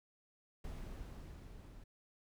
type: noise with level ramp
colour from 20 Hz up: brown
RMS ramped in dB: -45 to -55 dBFS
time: 0.64-1.84 s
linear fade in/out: 5 ms
effects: none